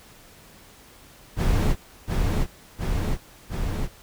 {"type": "noise with echo", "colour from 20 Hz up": "brown", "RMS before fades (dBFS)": -20, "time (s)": [1.36, 1.76], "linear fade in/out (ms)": 50, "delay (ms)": 710, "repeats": 3, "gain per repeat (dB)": -2, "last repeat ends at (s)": 3.89, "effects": ["pink hiss -50 dBFS RMS until 4.02 s"]}